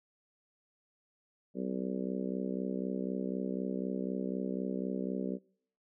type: harmonic tone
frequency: 64 Hz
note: C2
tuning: 38 cents flat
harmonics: 3 / 4 / 5 / 6 / 7 / 8 / 9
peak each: -37 / -38 / -44 / -41 / -42 / -47 / -46 dBFS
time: 1.54-5.39 s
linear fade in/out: 50 ms
effects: noise-tail reverb RT60 0.6 s tail -24 dB re dry